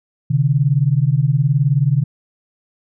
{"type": "beating tone pair", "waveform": "sine", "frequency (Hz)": [130.81, 149.81], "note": ["C3", "D3"], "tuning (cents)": [0, 35], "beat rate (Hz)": 19, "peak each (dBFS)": -15, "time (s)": [0.3, 2.04], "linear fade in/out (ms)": 10, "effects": []}